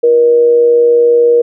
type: tone with amplitude modulation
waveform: sine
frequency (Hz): 476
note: A#4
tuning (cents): +36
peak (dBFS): -3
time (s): 0.03-1.42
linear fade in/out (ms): 10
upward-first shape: sine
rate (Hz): 134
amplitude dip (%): 35
effects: none